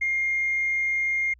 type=tone with tanh clipping; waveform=triangle; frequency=2123 Hz; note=C7; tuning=25 cents sharp; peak=-22 dBFS; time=0.01-1.34 s; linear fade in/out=10 ms; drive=4 dB; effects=added 60 Hz sine -52 dBFS peak until 1.39 s + resampled to 16000 Hz